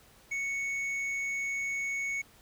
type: tone with hard clipping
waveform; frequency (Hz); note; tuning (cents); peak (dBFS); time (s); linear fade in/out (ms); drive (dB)
sine; 2217; C#7; 0; -32; 0.31-2.22; 10; 5
effects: pink hiss -59 dBFS RMS until 2.41 s